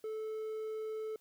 triangle tone, 436.2 Hz, A4, 15 cents flat, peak -35 dBFS, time 0.04-1.16 s, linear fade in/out 2 ms, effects white hiss -71 dBFS RMS until 1.2 s

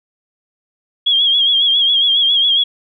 sine tone with vibrato, 3282 Hz, G#7, 21 cents flat, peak -10 dBFS, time 1.06-2.64 s, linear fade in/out 10 ms, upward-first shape sine, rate 7.3 Hz, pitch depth 59 cents each way, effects none

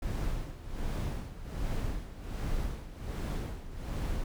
brown noise with tremolo, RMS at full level -32 dBFS, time 0.02-4.24 s, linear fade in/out 5 ms, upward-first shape sine, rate 1.3 Hz, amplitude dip 75%, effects none

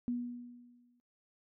sine tone with exponential decay, 242.7 Hz, B3, 30 cents flat, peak -30 dBFS, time 0.08-1 s, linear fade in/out 0 ms, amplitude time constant 200 ms, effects noise-tail reverb RT60 0.1 s tail -20 dB re dry

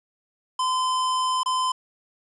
square tone with dropouts, 1025 Hz, C6, 36 cents flat, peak -22 dBFS, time 0.59-1.72 s, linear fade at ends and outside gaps 5 ms, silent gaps 1.433-1.459 s, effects resampled to 22050 Hz + 9-bit

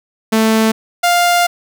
sawtooth tone pair in turn, 221.1 / 700.6 Hz, A3 / F5, +9 / +5 cents, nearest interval octave + minor sixth, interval 1996 cents, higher second, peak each -6 dBFS, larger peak neither, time 0.32-0.72 / 1.03-1.47 s, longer second, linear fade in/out 10 ms, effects none

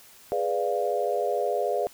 sine chord, G# diminished seventh, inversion none, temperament equal, 415.3 / 493.9 / 587.3 / 698.5 Hz, G#4 / B4 / D5 / F5, 0 / 0 / 0 / 0 cents, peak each -29 dBFS, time 0.32-1.87 s, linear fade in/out 0 ms, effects white hiss -52 dBFS RMS until 1.93 s

